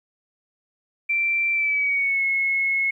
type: tone with pitch glide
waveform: sine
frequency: 2349 to 2179 Hz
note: D7 to C#7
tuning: 0 to -30 cents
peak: -19 dBFS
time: 1.09-2.91 s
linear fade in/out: 10 ms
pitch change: -130 cents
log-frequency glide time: 1.52-2.24 s
effects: 10-bit